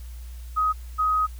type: tone pair in turn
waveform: sine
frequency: 1259 / 1259 Hz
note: D#6 / D#6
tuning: +20 / +20 cents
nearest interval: unison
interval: 0 cents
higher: neither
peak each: -19 dBFS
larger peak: neither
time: 0.56-0.73 / 0.98-1.27 s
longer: second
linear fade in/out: 20 ms
effects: added 60 Hz sine -35 dBFS peak until 1.39 s + white hiss -53 dBFS RMS until 1.39 s